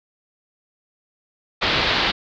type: low-pass noise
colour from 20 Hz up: white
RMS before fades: -20 dBFS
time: 1.61-2.12 s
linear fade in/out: 20 ms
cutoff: 4400 Hz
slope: 48 dB/octave
effects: none